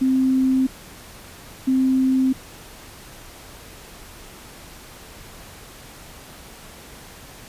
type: tone pair in turn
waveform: sine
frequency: 261.6 / 261.6 Hz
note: C4 / C4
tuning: 0 / 0 cents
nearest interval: unison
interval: 0 cents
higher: neither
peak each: -15 dBFS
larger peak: neither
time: 0.01-0.67 / 1.67-2.33 s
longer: neither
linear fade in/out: 10 ms
effects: pink hiss -42 dBFS RMS until 7.48 s + resampled to 32000 Hz